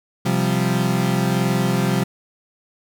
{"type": "chord", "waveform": "35% pulse", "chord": "C suspended fourth", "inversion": "none", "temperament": "equal", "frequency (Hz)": [130.81, 174.61, 196], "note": ["C3", "F3", "G3"], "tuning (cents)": [0, 0, 0], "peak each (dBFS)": -20, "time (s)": [0.25, 2.04], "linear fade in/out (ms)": 10, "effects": []}